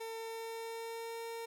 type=tone with pitch glide; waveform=30% pulse; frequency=451.6 to 459.5 Hz; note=A4 to A#4; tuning=+45 to -25 cents; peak=-38 dBFS; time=0-1.46 s; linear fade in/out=10 ms; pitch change=+30 cents; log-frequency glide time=0.19-1.2 s; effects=none